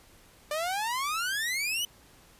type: exponential sweep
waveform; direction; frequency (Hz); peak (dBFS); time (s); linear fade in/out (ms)
sawtooth; up; 587.3 to 3031; -25; 0.51-1.85; 2
effects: pink hiss -57 dBFS RMS until 2.39 s + resampled to 32000 Hz